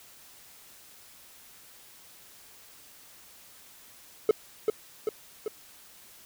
triangle tone with echo, 431.2 Hz, A4, 35 cents flat, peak -14 dBFS, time 4.29-4.31 s, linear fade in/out 2 ms, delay 390 ms, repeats 3, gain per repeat -4 dB, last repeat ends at 5.48 s, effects white hiss -53 dBFS RMS until 6.25 s

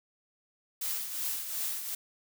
blue noise with tremolo, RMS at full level -32 dBFS, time 0.81-1.95 s, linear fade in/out 5 ms, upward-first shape triangle, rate 2.7 Hz, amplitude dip 60%, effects none

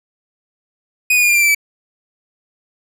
45% pulse tone with pitch steps, 2489 / 2458 / 2427 / 2396 / 2366 / 2336 / 2306 Hz, D#7 / D#7 / D#7 / D7 / D7 / D7 / D7, 0 / -22 / -44 / +34 / +12 / -10 / -32 cents, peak -10 dBFS, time 1.1-1.548 s, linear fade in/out 5 ms, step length 64 ms, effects none

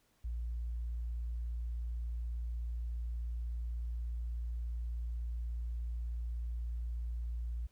sine tone, 58.27 Hz, A#1, in tune, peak -34 dBFS, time 0.24-7.67 s, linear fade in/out 10 ms, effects tanh soft clip ceiling -32 dBFS + pink hiss -73 dBFS RMS until 7.71 s

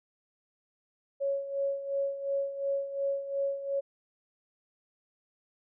sine tone with tremolo, 554.4 Hz, C#5, in tune, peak -26 dBFS, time 1.2-3.81 s, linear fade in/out 20 ms, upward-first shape sine, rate 2.8 Hz, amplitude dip 70%, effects none

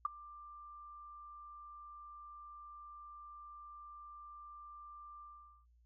sine tone with ADSR envelope, 1185 Hz, D6, 15 cents sharp, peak -27 dBFS, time 0.05-5.66 s, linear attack 4 ms, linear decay 12 ms, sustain -23 dB, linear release 450 ms, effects added 59 Hz sine -65 dBFS peak until 5.85 s

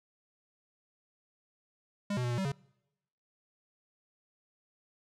square tone with pitch steps, 202.9 / 124.8 / 121.7 / 120.2 / 191.9 / 139 Hz, G#3 / B2 / B2 / B2 / G3 / C#3, -40 / +19 / -25 / -46 / -37 / +5 cents, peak -31 dBFS, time 2.1-2.52 s, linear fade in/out 5 ms, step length 70 ms, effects noise-tail reverb RT60 0.9 s tail -26 dB re dry + low-pass 8000 Hz 12 dB/octave

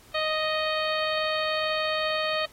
harmonic tone with a mistuned harmonic, 622.3 Hz, D#5, in tune, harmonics 1 / 2 / 3 / 4 / 5 / 6 / 7, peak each -28 / -31 / -33 / -34 / -35 / -36 / -36 dBFS, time 0.14-2.46 s, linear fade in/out 10 ms, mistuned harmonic 7, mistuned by +21 cents, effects pink hiss -54 dBFS RMS until 2.52 s + AAC 48 kbps

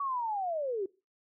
sine linear sweep, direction down, 1142 to 361.9 Hz, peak -30 dBFS, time 0-0.86 s, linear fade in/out 5 ms, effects noise-tail reverb RT60 0.3 s tail -22 dB re dry

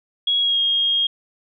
sine tone with pitch glide, 3322 to 3250 Hz, G#7 to G#7, 0 to -38 cents, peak -16 dBFS, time 0.27-1.07 s, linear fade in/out 5 ms, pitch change -38 cents, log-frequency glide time 0.39-0.6 s, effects none

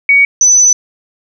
sine tone pair in turn, 2249 / 6004 Hz, C#7 / F#8, +24 / +24 cents, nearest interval octave + perfect fourth, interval 1700 cents, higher second, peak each -4 dBFS, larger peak neither, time 0.09-0.25 / 0.41-0.73 s, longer second, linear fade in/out 2 ms, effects none

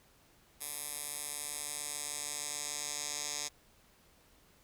10% pulse tone with band-pass filter sweep, 146.83 Hz, D3, in tune, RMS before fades -40 dBFS, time 0.6-3.49 s, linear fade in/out 20 ms, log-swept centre 11000 to 6600 Hz, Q 2.1, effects pink hiss -65 dBFS RMS until 4.63 s

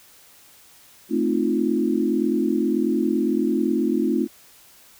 sine chord, F dominant seventh, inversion first, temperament equal, 220 / 261.6 / 311.1 / 349.2 Hz, A3 / C4 / Eb4 / F4, 0 / 0 / 0 / 0 cents, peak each -24 dBFS, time 1.09-4.28 s, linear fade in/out 50 ms, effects white hiss -51 dBFS RMS until 4.99 s

